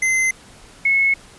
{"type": "tone pair in turn", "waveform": ["square", "sine"], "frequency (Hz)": [2065, 2188], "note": ["C7", "C#7"], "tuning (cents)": [-23, -23], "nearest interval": "minor second", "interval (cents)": 100, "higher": "second", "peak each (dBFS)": [-16, -13], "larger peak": "second", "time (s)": [[0.02, 0.31], [0.85, 1.14]], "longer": "neither", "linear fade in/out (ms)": 5, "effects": ["pink hiss -45 dBFS RMS until 1.38 s", "resampled to 24000 Hz"]}